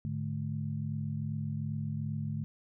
sine tone cluster, 105.5 / 148.1 / 215.7 Hz, G#2 / D3 / A3, +28 / +15 / -34 cents, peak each -37 / -35 / -39 dBFS, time 0.05-2.44 s, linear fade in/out 0 ms, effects none

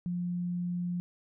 sine tone, 176.4 Hz, F3, 18 cents sharp, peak -30 dBFS, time 0.06-1 s, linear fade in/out 0 ms, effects none

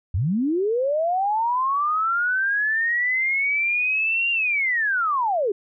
sine linear two-way sweep, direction up then down, 74.3 to 2794 to 373.8 Hz, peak -19 dBFS, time 0.14-5.52 s, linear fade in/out 5 ms, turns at 4.31 s, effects none

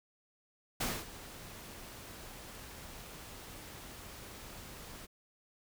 pink noise with ADSR envelope, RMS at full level -33 dBFS, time 0.8-5.07 s, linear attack 10 ms, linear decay 240 ms, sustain -16 dB, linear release 25 ms, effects none

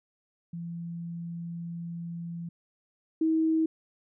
sine tone pair in turn, 169.6 / 320.2 Hz, E3 / D#4, +50 / +50 cents, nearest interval major seventh, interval 1100 cents, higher second, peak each -34 / -22 dBFS, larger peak second, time 0.53-2.49 / 3.21-3.66 s, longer first, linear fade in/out 5 ms, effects none

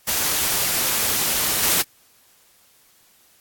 white noise with level steps, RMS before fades -21 / -18 dBFS, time 0.07-1.83 s, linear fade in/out 20 ms, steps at 1.62 s, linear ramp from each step 20 ms, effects white hiss -56 dBFS RMS until 3.4 s + AAC 64 kbps

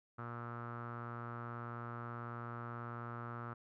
sawtooth tone with low-pass filter, 118.4 Hz, A#2, 27 cents sharp, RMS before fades -45 dBFS, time 0.18-3.54 s, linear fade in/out 10 ms, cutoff 1300 Hz, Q 6.8, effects none

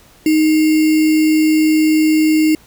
sine tone with sample-and-hold, 311.6 Hz, D#4, 3 cents sharp, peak -9 dBFS, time 0.26-2.55 s, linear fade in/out 2 ms, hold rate 2450 Hz, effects pink hiss -47 dBFS RMS until 2.66 s

